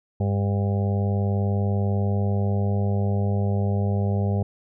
harmonic tone, 100.2 Hz, G2, 38 cents sharp, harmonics 1 / 2 / 4 / 5 / 6 / 7 / 8, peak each -21 / -27 / -33 / -35 / -37 / -38 / -39 dBFS, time 0.2-4.43 s, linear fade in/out 5 ms, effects none

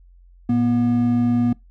triangle tone pair together, 113.31 / 241.2 Hz, A#2 / B3, -49 / -41 cents, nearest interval octave + minor second, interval 1308 cents, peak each -22 / -14 dBFS, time 0.49-1.53 s, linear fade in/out 5 ms, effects noise-tail reverb RT60 0.2 s tail -24 dB re dry + added 44 Hz sine -46 dBFS peak until 1.7 s

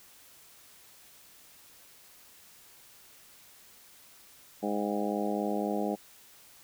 harmonic tone with a mistuned harmonic, 103.83 Hz, G#2, in tune, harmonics 2 / 3 / 4 / 5 / 6 / 7 / 8, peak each -33 / -35 / -36 / -37 / -38 / -38 / -39 dBFS, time 4.62-5.96 s, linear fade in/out 20 ms, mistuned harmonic 8, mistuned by -55 cents, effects white hiss -56 dBFS RMS until 6.63 s

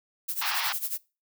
violet noise with tremolo, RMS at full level -29 dBFS, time 0.28-0.98 s, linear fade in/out 10 ms, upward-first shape sine, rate 11 Hz, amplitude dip 80%
pink band-pass noise, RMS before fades -30 dBFS, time 0.41-0.73 s, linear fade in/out 10 ms, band 810 to 5600 Hz, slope 48 dB/octave
effects noise-tail reverb RT60 0.3 s tail -23 dB re dry

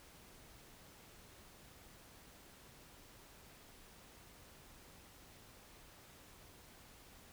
silence, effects pink hiss -60 dBFS RMS until 7.32 s

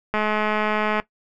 click train, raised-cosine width 0.5 ms, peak -8 dBFS, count 184, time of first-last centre 0.14-0.999 s, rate 213 Hz, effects noise-tail reverb RT60 0.1 s tail -17 dB re dry

